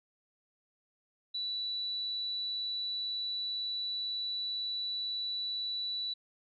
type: tone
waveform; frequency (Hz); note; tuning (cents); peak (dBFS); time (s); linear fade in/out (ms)
sine; 3951; B7; 0; -33; 1.34-6.14; 10
effects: none